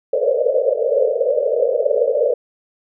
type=band-pass noise; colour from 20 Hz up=white; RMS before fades=-17 dBFS; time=0.13-2.34 s; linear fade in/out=2 ms; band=450 to 600 Hz; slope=96 dB/octave; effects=none

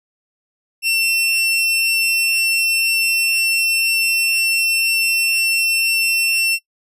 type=tone; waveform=sawtooth; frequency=2701 Hz; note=E7; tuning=42 cents sharp; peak=-12 dBFS; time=0.82-6.59 s; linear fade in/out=50 ms; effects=noise-tail reverb RT60 0.1 s tail -20 dB re dry + resampled to 32000 Hz

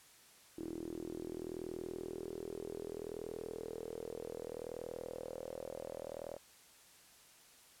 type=tone with band-pass filter sweep; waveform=sawtooth; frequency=40.64 Hz; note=E1; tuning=24 cents flat; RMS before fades=-45 dBFS; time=0.57-6.38 s; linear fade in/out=20 ms; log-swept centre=330 to 570 Hz; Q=7.1; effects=white hiss -62 dBFS RMS until 7.8 s + low-pass 12000 Hz 12 dB/octave

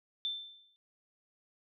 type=tone with exponential decay; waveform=sine; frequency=3549 Hz; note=A7; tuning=14 cents sharp; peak=-30 dBFS; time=0.25-0.76 s; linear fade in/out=0 ms; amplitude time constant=110 ms; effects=none

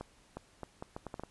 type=accelerating click train; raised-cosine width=1 ms; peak=-26 dBFS; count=9; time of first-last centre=0.01-1.236 s; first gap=360 ms; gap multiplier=0.73; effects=pink hiss -64 dBFS RMS until 1.3 s + resampled to 24000 Hz

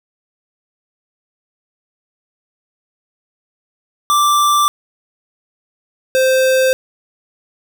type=tone pair in turn; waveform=square; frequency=1174.7 / 521.5 Hz; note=D6 / C5; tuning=0 / -6 cents; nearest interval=octave + major second; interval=1406 cents; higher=first; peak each=-11 dBFS; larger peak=neither; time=4.1-4.68 / 6.15-6.73 s; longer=neither; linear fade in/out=0 ms; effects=none

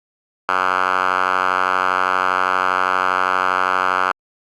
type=tone with band-pass filter; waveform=5% pulse; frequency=92.5 Hz; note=F#2; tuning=in tune; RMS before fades=-18 dBFS; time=0.49-4.12 s; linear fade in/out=0 ms; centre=1400 Hz; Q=4.1; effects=Opus 48 kbps

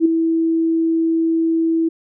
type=tone with ADSR envelope; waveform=sine; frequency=327.3 Hz; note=E4; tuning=12 cents flat; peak=-7 dBFS; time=0-1.89 s; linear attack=53 ms; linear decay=8 ms; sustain=-7 dB; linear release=11 ms; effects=none

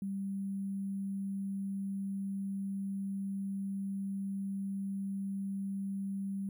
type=tone with sample-and-hold; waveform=sine; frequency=196 Hz; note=G3; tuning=in tune; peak=-34 dBFS; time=0.02-6.49 s; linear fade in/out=2 ms; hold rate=11025 Hz; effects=none

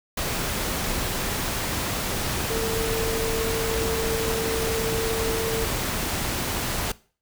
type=tone in noise; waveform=sine; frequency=450.1 Hz; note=A4; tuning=39 cents sharp; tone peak=-25 dBFS; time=2.5-5.65 s; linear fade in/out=5 ms; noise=pink; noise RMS=-27 dBFS; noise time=0.17-6.92 s; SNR=-1 dB; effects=noise-tail reverb RT60 0.4 s tail -20 dB re dry

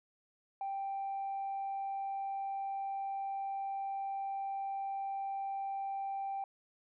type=tone; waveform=sine; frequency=785 Hz; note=G5; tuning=2 cents sharp; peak=-34 dBFS; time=0.61-6.44 s; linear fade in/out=2 ms; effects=tanh soft clip ceiling -32 dBFS

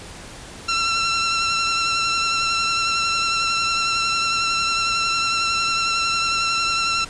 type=tone with vibrato; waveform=15% pulse; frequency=1351 Hz; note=E6; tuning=42 cents sharp; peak=-12 dBFS; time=0.68-7.05 s; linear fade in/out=10 ms; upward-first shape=sine; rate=11 Hz; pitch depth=18 cents each way; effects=pink hiss -38 dBFS RMS until 7.09 s + resampled to 22050 Hz

